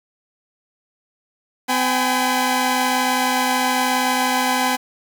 sawtooth tone cluster, 254.3 / 770 / 829 / 1010 Hz, C4 / G5 / G#5 / B5, -49 / -31 / -3 / +39 cents, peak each -19 dBFS, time 1.68-4.77 s, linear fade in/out 20 ms, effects 7-bit

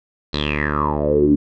10% pulse tone with low-pass filter sweep, 74.1 Hz, D2, 16 cents sharp, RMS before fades -18 dBFS, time 0.33-1.36 s, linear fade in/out 10 ms, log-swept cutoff 4200 to 260 Hz, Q 9.5, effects none

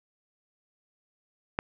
click, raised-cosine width 0.5 ms, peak -12 dBFS, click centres 1.589 s, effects none

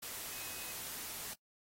sine tone in noise, 2528 Hz, D#7, 27 cents sharp, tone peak -53 dBFS, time 0.32-0.73 s, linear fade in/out 10 ms, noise white, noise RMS -44 dBFS, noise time 0.02-1.34 s, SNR -12 dB, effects noise-tail reverb RT60 0.1 s tail -21 dB re dry + AAC 48 kbps

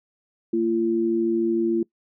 sine tone pair together, 227.4 / 340.7 Hz, A#3 / F4, -43 / -43 cents, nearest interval perfect fifth, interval 700 cents, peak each -25 / -20 dBFS, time 0.53-1.83 s, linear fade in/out 5 ms, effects noise-tail reverb RT60 0.1 s tail -23 dB re dry

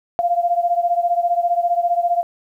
sine beating tone pair, 691 / 706 Hz, F5 / F5, -19 / +19 cents, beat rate 15 Hz, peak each -17 / -20 dBFS, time 0.19-2.23 s, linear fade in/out 0 ms, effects 9-bit

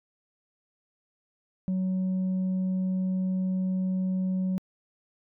sine tone, 186.5 Hz, F#3, 14 cents sharp, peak -22 dBFS, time 1.68-4.58 s, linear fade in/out 0 ms, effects tanh soft clip ceiling -24 dBFS

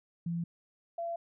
sine tone pair in turn, 169.6 / 678.4 Hz, E3 / E5, +50 / +50 cents, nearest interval 2 octaves, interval 2400 cents, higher second, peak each -31 / -33 dBFS, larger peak first, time 0.26-0.44 / 0.98-1.16 s, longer neither, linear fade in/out 5 ms, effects none

